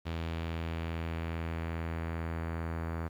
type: tone with low-pass filter sweep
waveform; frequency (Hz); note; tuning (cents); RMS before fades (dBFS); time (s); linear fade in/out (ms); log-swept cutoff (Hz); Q
sawtooth; 82.41; E2; 0; -36; 0.05-3.09; 20; 3500 to 1500; 1.5
effects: 10-bit